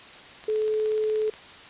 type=click train; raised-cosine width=0.2 ms; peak=-25 dBFS; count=16; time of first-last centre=0.44-1.338 s; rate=16.7 Hz
type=tone; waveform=sine; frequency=431.4 Hz; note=A4; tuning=34 cents flat; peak=-22 dBFS; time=0.48-1.3 s; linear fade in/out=5 ms
effects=white hiss -45 dBFS RMS until 1.69 s + resampled to 8000 Hz